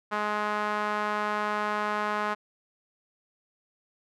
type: tone with band-pass filter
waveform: sawtooth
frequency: 209.9 Hz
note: G#3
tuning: 19 cents sharp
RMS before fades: -29 dBFS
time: 0.11-2.35 s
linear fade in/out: 20 ms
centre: 1200 Hz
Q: 1.8
effects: none